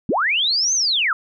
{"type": "linear two-way sweep", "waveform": "sine", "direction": "up then down", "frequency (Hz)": [146.83, 6430, 1189], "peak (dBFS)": -16, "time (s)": [0.09, 1.13], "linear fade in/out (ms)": 2, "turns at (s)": 0.74, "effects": []}